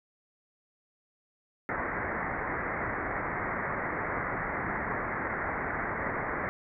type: low-pass noise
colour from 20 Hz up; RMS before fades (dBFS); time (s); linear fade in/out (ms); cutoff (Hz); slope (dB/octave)
white; -33; 1.69-6.49; 0; 2100; 96
effects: none